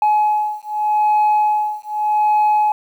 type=beating tone pair; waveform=sine; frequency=846 / 846.83 Hz; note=G#5 / G#5; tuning=+32 / +33 cents; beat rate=0.83 Hz; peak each=-15 dBFS; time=0.02-2.72 s; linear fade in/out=2 ms; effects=tanh soft clip ceiling -10 dBFS + 8-bit